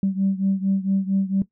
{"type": "beating tone pair", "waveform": "sine", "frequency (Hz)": [192.5, 196.9], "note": ["G3", "G3"], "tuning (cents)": [-31, 8], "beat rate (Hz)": 4.4, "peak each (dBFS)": [-20, -23], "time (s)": [0.03, 1.42], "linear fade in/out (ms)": 2, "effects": ["noise-tail reverb RT60 0.1 s tail -17 dB re dry", "tanh soft clip ceiling -12 dBFS"]}